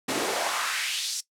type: noise with high-pass filter sweep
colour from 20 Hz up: pink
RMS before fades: -28 dBFS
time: 0.08-1.21 s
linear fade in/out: 10 ms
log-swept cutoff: 260 to 6000 Hz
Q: 1.9
effects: noise-tail reverb RT60 0.1 s tail -18 dB re dry + low-pass 10000 Hz 12 dB/octave